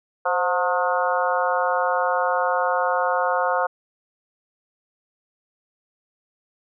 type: harmonic tone with a mistuned harmonic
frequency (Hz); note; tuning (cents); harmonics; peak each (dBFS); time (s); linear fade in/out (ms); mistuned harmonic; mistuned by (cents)
180; F#3; -47; 3 / 4 / 5 / 6 / 7 / 8; -24 / -25 / -26 / -27 / -27 / -28; 0.25-3.67; 10; 3; -50
effects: none